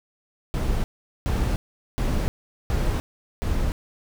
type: noise bursts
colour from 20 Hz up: brown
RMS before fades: -23 dBFS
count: 5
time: 0.54-3.72 s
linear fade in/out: 0 ms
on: 300 ms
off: 420 ms
effects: none